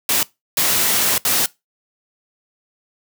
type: noise bursts at uneven times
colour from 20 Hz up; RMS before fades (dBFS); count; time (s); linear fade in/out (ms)
white; -17; 3; 0.09-0.23 / 0.57-1.18 / 1.25-1.46; 2
effects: noise-tail reverb RT60 0.2 s tail -21 dB re dry + high-pass 100 Hz 12 dB/octave